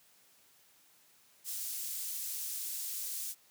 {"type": "high-pass noise", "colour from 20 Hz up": "pink", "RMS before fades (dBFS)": -39, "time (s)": [1.44, 3.35], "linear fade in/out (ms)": 50, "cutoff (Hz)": 7900, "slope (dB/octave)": 12, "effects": ["white hiss -65 dBFS RMS until 3.5 s", "high-pass 100 Hz 12 dB/octave"]}